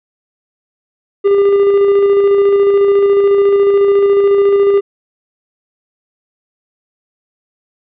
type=tone with tremolo; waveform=triangle; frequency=400 Hz; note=G4; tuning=35 cents sharp; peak=-4 dBFS; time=1.24-4.81 s; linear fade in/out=20 ms; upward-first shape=square; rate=14 Hz; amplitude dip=25%; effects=resampled to 8000 Hz